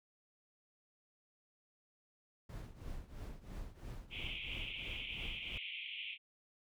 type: noise with tremolo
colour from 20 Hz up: brown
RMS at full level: -44 dBFS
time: 2.49-5.58 s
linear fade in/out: 5 ms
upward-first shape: triangle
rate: 3 Hz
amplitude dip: 85%
type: band-pass noise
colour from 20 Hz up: white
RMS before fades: -45 dBFS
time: 4.1-6.18 s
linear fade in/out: 50 ms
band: 2200 to 3300 Hz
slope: 96 dB/octave
effects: none